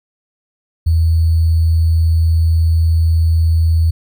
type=tone with sample-and-hold; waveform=sine; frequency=81.8 Hz; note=E2; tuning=13 cents flat; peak=-9 dBFS; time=0.86-3.91 s; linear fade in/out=10 ms; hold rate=4410 Hz; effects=none